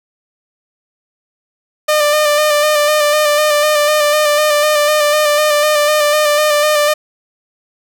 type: tone with vibrato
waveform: sawtooth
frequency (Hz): 599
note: D5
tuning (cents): +34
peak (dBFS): -6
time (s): 1.88-6.94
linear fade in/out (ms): 10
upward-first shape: square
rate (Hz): 4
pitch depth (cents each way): 25
effects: none